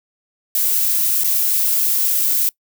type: noise with dropouts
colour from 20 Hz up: violet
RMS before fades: -17 dBFS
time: 0.55-2.49 s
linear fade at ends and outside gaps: 1 ms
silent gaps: 1.236-1.244 s
effects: noise-tail reverb RT60 0.1 s tail -24 dB re dry